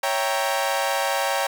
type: chord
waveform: sawtooth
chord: C# diminished seventh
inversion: none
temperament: equal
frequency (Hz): 554.4 / 659.3 / 784 / 932.3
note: C#5 / E5 / G5 / Bb5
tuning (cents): 0 / 0 / 0 / 0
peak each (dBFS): -22 / -26 / -22 / -24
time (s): 0.03-1.47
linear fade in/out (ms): 5
effects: none